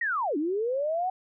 sine linear two-way sweep, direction down then up, 1931 to 280 to 759 Hz, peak -25 dBFS, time 0.01-1.1 s, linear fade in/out 5 ms, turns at 0.37 s, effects none

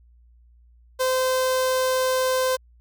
sawtooth tone with notch filter, 516 Hz, C5, 24 cents flat, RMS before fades -22 dBFS, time 0.99-2.57 s, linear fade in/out 20 ms, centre 2300 Hz, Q 1.9, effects added 59 Hz sine -51 dBFS peak until 2.8 s

